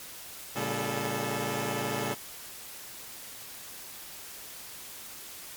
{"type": "tone cluster", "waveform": "10% pulse", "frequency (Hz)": [115.3, 141.1, 199.8, 434.8], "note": ["A#2", "C#3", "G3", "A4"], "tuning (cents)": [-19, 31, 33, -21], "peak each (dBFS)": -27, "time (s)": [0.55, 2.15], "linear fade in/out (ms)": 20, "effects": ["white hiss -44 dBFS RMS until 5.56 s", "MP3 96 kbps"]}